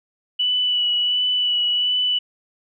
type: tone with vibrato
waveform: sine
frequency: 2960 Hz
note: F#7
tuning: in tune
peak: -17 dBFS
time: 0.39-2.19 s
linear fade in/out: 10 ms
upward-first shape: sine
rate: 1.4 Hz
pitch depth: 17 cents each way
effects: none